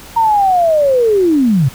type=linear sweep; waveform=sine; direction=down; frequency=932.3 to 120 Hz; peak=-8 dBFS; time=0.16-1.69 s; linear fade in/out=10 ms; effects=pink hiss -35 dBFS RMS until 1.74 s